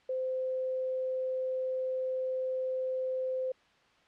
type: tone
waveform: sine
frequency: 517 Hz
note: C5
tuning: 21 cents flat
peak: -30 dBFS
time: 0.09-3.52 s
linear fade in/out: 5 ms
effects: white hiss -64 dBFS RMS until 4.07 s + low-pass 3000 Hz 12 dB/octave